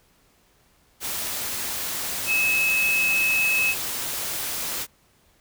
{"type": "tone in noise", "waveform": "sine", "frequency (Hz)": 2584, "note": "E7", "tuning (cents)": -35, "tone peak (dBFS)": -19, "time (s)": [2.26, 3.75], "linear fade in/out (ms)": 50, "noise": "white", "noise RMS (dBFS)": -29, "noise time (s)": [1, 4.87], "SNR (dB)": 7, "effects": ["pink hiss -61 dBFS RMS until 5.4 s"]}